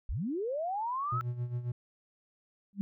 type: linear sweep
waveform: sine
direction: up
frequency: 32.7 to 1332 Hz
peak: -31 dBFS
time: 0.09-1.21 s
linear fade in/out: 0 ms
type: tone with tremolo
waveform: triangle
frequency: 121.7 Hz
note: B2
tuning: 25 cents flat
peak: -28 dBFS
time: 1.12-1.72 s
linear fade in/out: 5 ms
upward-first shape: sine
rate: 7.4 Hz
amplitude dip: 70%
type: tone with exponential growth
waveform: sine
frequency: 199.1 Hz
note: G3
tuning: 27 cents sharp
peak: -25 dBFS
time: 2.73-2.81 s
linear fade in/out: 0 ms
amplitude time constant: 16 ms
effects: none